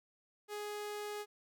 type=tone; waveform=sawtooth; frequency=416.5 Hz; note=G#4; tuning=5 cents sharp; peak=-36 dBFS; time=0.48-1.26 s; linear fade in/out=50 ms; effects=none